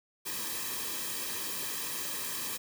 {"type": "noise with comb filter", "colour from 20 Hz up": "white", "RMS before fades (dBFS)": -36, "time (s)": [0.25, 2.58], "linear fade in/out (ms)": 20, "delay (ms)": 1.4, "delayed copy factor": -0.75, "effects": []}